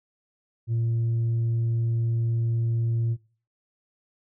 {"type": "tone with tanh clipping", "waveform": "sine", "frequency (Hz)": 115.5, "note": "A#2", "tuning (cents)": -16, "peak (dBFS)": -23, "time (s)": [0.67, 3.17], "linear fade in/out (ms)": 50, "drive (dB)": 2, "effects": ["noise-tail reverb RT60 0.4 s tail -20 dB re dry"]}